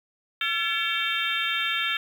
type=harmonic tone with a mistuned harmonic; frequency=451.7 Hz; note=A4; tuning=45 cents sharp; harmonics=3 / 4 / 5 / 6 / 7 / 8; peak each=-31 / -31 / -31 / -31 / -31 / -31 dBFS; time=0.41-1.97 s; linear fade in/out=2 ms; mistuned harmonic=4; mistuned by=-89 cents; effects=8-bit